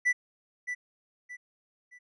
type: tone with echo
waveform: triangle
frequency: 1975.5 Hz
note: B6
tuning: in tune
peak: -20 dBFS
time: 0.05-0.13 s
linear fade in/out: 20 ms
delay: 620 ms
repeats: 3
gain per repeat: -9 dB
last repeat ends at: 1.99 s
effects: resampled to 24000 Hz